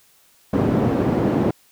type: band-pass noise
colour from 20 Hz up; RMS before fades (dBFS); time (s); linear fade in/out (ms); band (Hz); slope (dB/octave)
white; -19; 0.53-1.51; 5; 120 to 340; 12
effects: white hiss -56 dBFS RMS until 1.71 s